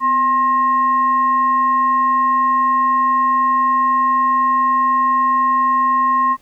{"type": "tone with frequency modulation", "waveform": "sine", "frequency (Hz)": 1065, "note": "C6", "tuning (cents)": 30, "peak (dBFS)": -12, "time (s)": [0, 6.37], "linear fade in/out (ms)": 50, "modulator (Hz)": 812, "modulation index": 0.32, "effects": ["pink hiss -55 dBFS RMS until 6.41 s"]}